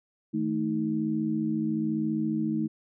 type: tone cluster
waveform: sine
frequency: 159.1 / 220.1 / 314.6 Hz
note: D#3 / A3 / D#4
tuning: +39 / +1 / +19 cents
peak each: -34 / -28 / -29 dBFS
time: 0.33-2.68 s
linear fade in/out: 20 ms
effects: none